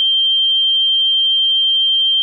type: tone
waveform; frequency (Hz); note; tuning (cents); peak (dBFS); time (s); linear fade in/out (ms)
sine; 3154; G7; +10; -11; 0-2.22; 0
effects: none